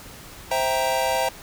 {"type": "chord", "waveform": "square", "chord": "C dominant seventh", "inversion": "none", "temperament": "equal with one note detuned", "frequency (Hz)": [523.3, 659.3, 784, 936.1], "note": ["C5", "E5", "G5", "Bb5"], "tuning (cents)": [0, 0, 0, 7], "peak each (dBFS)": -27, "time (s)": [0.51, 1.29], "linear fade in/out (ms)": 5, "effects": ["pink hiss -42 dBFS RMS until 1.42 s"]}